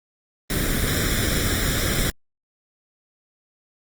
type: noise with comb filter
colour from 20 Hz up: pink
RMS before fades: -22 dBFS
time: 0.5-2.1 s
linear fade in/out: 0 ms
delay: 0.55 ms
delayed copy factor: +0.75
effects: Opus 24 kbps